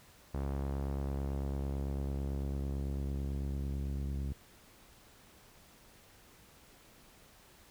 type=tone with low-pass filter sweep; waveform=sawtooth; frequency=69 Hz; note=C#2; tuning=7 cents flat; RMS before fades=-36 dBFS; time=0.34-4.33 s; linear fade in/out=5 ms; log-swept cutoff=1100 to 240 Hz; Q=0.74; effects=pink hiss -60 dBFS RMS until 7.7 s